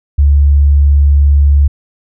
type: tone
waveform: sine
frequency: 71.4 Hz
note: D2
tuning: 48 cents flat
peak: -4 dBFS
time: 0.18-1.68 s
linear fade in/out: 10 ms
effects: none